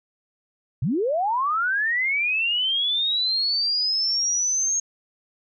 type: linear sweep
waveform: sine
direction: up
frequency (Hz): 101.3 to 6540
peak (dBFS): -20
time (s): 0.82-4.8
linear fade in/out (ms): 5
effects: none